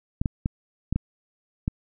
clicks, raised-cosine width 5 ms, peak -11 dBFS, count 6, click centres 0.215 / 0.258 / 0.459 / 0.926 / 0.96 / 1.679 s, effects none

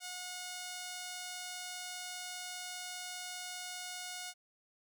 5% pulse tone, 725 Hz, F#5, 35 cents flat, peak -30 dBFS, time 0-4.34 s, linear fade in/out 50 ms, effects none

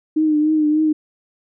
sine tone with vibrato, 306.5 Hz, D#4, 26 cents flat, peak -13 dBFS, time 0.16-0.93 s, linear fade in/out 10 ms, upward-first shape triangle, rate 3.4 Hz, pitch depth 46 cents each way, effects none

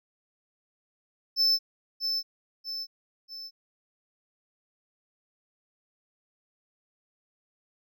triangle tone with echo, 5274 Hz, E8, in tune, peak -19 dBFS, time 1.36-1.59 s, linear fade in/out 50 ms, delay 640 ms, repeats 3, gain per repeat -6 dB, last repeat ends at 3.51 s, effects none

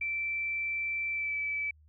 sine tone with pitch glide, 2335 to 2306 Hz, D7 to D7, -11 to -32 cents, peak -30 dBFS, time 0.01-1.71 s, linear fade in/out 5 ms, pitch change -21 cents, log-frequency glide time 1.11-1.36 s, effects added 76 Hz sine -57 dBFS peak until 1.88 s

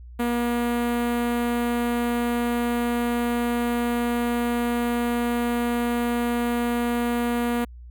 sawtooth tone with notch filter, 238.9 Hz, A#3, 43 cents sharp, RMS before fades -24 dBFS, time 0.19-7.65 s, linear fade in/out 10 ms, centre 5400 Hz, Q 0.71, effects added 60 Hz sine -39 dBFS peak until 7.9 s

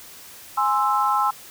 sine chord, Ab augmented, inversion none, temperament equal, 830.6 / 1046.5 / 1318.5 Hz, Ab5 / C6 / E6, 0 / 0 / 0 cents, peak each -22 dBFS, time 0.57-1.31 s, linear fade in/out 10 ms, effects white hiss -43 dBFS RMS until 1.5 s

